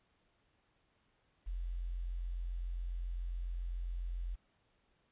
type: tone with quantisation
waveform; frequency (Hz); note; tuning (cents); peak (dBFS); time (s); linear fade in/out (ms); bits
sine; 43.65; F1; 0; -36; 1.46-4.36; 20; 11
effects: pink hiss -75 dBFS RMS until 5.11 s + resampled to 8000 Hz